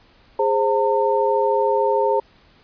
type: tone cluster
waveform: sine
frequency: 412.7 / 526 / 906 Hz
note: G#4 / C5 / A#5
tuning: -11 / +9 / -50 cents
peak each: -20 dBFS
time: 0.39-2.2 s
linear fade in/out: 5 ms
effects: pink hiss -54 dBFS RMS until 2.63 s + resampled to 11025 Hz